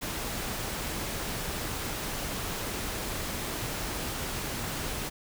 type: noise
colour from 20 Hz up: pink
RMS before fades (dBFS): -34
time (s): 0.01-5.1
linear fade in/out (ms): 20
effects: none